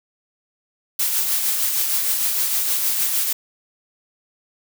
blue noise with tremolo, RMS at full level -19 dBFS, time 0.99-3.33 s, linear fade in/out 5 ms, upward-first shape triangle, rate 6.5 Hz, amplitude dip 40%, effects none

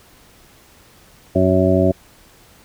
harmonic tone, 93.2 Hz, F#2, 13 cents sharp, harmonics 1 / 2 / 3 / 4 / 6 / 7, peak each -19 / -19 / -19 / -19 / -19 / -19 dBFS, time 1.35-1.92 s, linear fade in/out 10 ms, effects pink hiss -49 dBFS RMS until 2.64 s

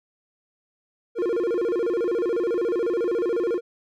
triangle tone with vibrato, 407.4 Hz, G#4, 33 cents flat, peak -19 dBFS, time 1.15-3.61 s, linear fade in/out 50 ms, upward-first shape square, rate 14 Hz, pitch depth 240 cents each way, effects none

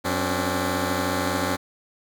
10% pulse tone cluster, 91.6 / 263.3 / 288.4 Hz, F#2 / C4 / D4, -17 / +11 / -31 cents, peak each -19 dBFS, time 0.04-1.57 s, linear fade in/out 20 ms, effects none

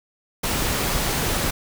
pink noise, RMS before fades -23 dBFS, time 0.43-1.51 s, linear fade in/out 10 ms, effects none

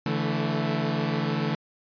sawtooth chord, D suspended second, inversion none, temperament equal with one note detuned, 144.39 / 164.81 / 220 Hz, D3 / E3 / A3, -29 / 0 / 0 cents, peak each -25 dBFS, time 0.06-1.55 s, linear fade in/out 2 ms, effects resampled to 11025 Hz

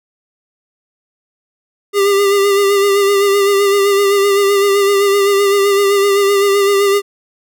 square tone with vibrato, 400 Hz, G4, 35 cents sharp, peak -10 dBFS, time 1.93-7.02 s, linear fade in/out 50 ms, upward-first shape sine, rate 7.8 Hz, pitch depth 34 cents each way, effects none

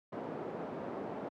pink band-pass noise, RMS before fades -41 dBFS, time 0.12-1.29 s, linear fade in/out 10 ms, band 250 to 710 Hz, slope 12 dB/octave, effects high-pass 100 Hz 12 dB/octave

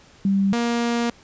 sine / sawtooth tone pair in turn, 196 / 236 Hz, G3 / A#3, 0 / +22 cents, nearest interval minor third, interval 322 cents, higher second, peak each -16 dBFS, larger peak neither, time 0.25-0.53 / 0.53-1.1 s, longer second, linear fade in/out 2 ms, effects pink hiss -51 dBFS RMS until 1.23 s + resampled to 16000 Hz

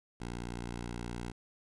10% pulse tone, 59.2 Hz, A#1, 27 cents sharp, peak -30 dBFS, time 0.2-1.32 s, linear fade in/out 10 ms, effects resampled to 24000 Hz + 11-bit

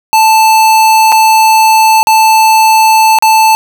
square tone with dropouts, 880 Hz, A5, in tune, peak -4 dBFS, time 0.13-3.55 s, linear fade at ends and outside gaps 0 ms, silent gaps 1.12-1.124 / 2.03-2.071 / 3.187-3.224 s, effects none

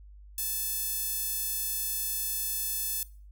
sawtooth tone with high-pass filter, 870 Hz, A5, 20 cents flat, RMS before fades -32 dBFS, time 0.38-3.03 s, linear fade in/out 2 ms, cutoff 10000 Hz, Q 0.7, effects noise-tail reverb RT60 0.4 s tail -21 dB re dry + added 50 Hz sine -47 dBFS peak until 3.31 s

